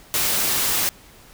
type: noise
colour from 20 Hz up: white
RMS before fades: -21 dBFS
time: 0.14-0.89 s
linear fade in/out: 0 ms
effects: pink hiss -48 dBFS RMS until 1.33 s